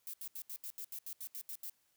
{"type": "noise bursts", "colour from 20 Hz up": "violet", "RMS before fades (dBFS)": -44, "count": 12, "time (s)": [0.07, 1.697], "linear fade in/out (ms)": 0, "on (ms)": 65, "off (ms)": 77, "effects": ["white hiss -75 dBFS RMS until 1.96 s"]}